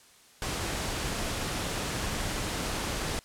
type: noise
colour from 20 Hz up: pink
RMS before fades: -32 dBFS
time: 0.42-3.19 s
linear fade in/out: 0 ms
effects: white hiss -57 dBFS RMS until 3.24 s + low-pass 10000 Hz 12 dB/octave